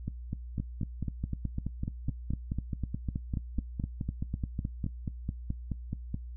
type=two click trains; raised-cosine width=5 ms; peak=-20 / -20 dBFS; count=20 / 27; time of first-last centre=0.08-4.842 / 0.6-6.144 s; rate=3.99 / 4.69 Hz; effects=noise-tail reverb RT60 0.1 s tail -18 dB re dry + added 60 Hz sine -39 dBFS peak until 6.36 s